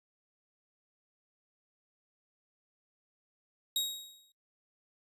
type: tone with exponential decay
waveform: sawtooth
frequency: 3786 Hz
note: A#7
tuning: 26 cents sharp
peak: -24 dBFS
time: 3.76-4.32 s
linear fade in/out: 2 ms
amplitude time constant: 120 ms
effects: noise-tail reverb RT60 0.2 s tail -26 dB re dry + resampled to 32000 Hz